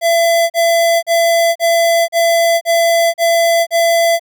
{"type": "tone bursts", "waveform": "square", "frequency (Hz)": 673, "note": "E5", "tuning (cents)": 36, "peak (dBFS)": -10, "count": 8, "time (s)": [0.01, 4.196], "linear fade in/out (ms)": 50, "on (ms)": 490, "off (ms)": 38, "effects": []}